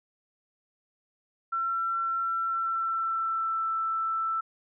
sine tone with pitch glide, 1351 to 1327 Hz, E6 to E6, +42 to +11 cents, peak -26 dBFS, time 1.52-4.41 s, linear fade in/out 10 ms, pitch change -31 cents, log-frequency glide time 2.31-3.72 s, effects none

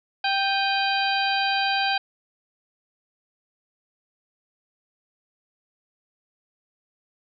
harmonic tone with a mistuned harmonic, 784 Hz, G5, in tune, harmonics 1 / 2 / 3 / 4 / 5 / 6, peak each -24 / -27 / -29 / -30 / -31 / -32 dBFS, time 0.24-1.98 s, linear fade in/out 5 ms, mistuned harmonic 3, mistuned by +86 cents, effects none

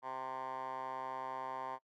10% pulse tone with band-pass filter, 130.81 Hz, C3, in tune, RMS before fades -42 dBFS, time 0.02-1.79 s, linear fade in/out 50 ms, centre 1000 Hz, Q 6.1, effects noise-tail reverb RT60 0.1 s tail -24 dB re dry

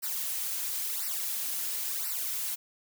blue noise with flanger, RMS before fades -33 dBFS, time 0.02-2.56 s, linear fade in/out 20 ms, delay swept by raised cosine 0.29 to 4.79 ms, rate 0.97 Hz, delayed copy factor -0.9, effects none

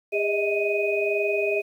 sine tone cluster, 405.9 / 617 / 639 / 2496 Hz, G#4 / D#5 / D#5 / D#7, -40 / -15 / +46 / +5 cents, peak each -24 / -32 / -28 / -27 dBFS, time 0.12-1.62 s, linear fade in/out 20 ms, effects 9-bit

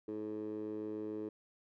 15% pulse tone with band-pass filter, 107 Hz, A2, 48 cents flat, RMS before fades -41 dBFS, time 0.08-1.29 s, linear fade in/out 5 ms, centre 380 Hz, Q 5, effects none

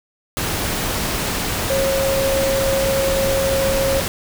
sine tone in noise, 542 Hz, C#5, 39 cents flat, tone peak -17 dBFS, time 1.7-4 s, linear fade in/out 0 ms, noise pink, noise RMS -22 dBFS, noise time 0.37-4.08 s, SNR +2 dB, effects none

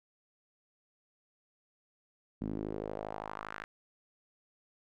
sawtooth tone with band-pass filter sweep, 52.5 Hz, G#1, 19 cents sharp, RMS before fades -40 dBFS, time 2.41-3.64 s, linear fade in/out 0 ms, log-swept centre 230 to 1700 Hz, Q 2.3, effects none

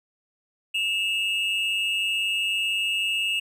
triangle tone pair together, 2647 / 2845 Hz, E7 / F7, +7 / +31 cents, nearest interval minor second, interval 124 cents, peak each -24 dBFS, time 0.74-3.4 s, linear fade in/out 10 ms, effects none

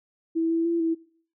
sine tone with pitch steps, 327.6 / 330.6 / 337.3 / 327.5 Hz, E4 / E4 / E4 / E4, -11 / +5 / +40 / -11 cents, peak -21 dBFS, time 0.35-0.95 s, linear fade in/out 20 ms, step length 150 ms, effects noise-tail reverb RT60 0.5 s tail -19 dB re dry

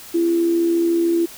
sine tone with amplitude modulation, 337.5 Hz, E4, 41 cents sharp, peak -13 dBFS, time 0.14-1.26 s, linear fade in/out 10 ms, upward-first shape sine, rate 73.6 Hz, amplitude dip 35%, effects white hiss -39 dBFS RMS until 1.37 s

